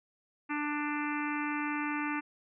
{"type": "harmonic tone", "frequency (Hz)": 295.8, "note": "D4", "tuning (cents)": 13, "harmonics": [1, 3, 4, 5, 6, 7, 8, 9], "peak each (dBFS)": [-34, -39, -40, -41, -42, -42, -43, -44], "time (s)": [0.49, 2.21], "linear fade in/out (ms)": 20, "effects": []}